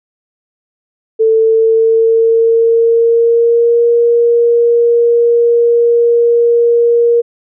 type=tone with pitch glide; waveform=sine; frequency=444.5 to 470.9 Hz; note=A4 to A#4; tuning=+18 to +18 cents; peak=-6 dBFS; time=1.19-7.22 s; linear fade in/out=20 ms; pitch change=+100 cents; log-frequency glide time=1.32-3.84 s; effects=none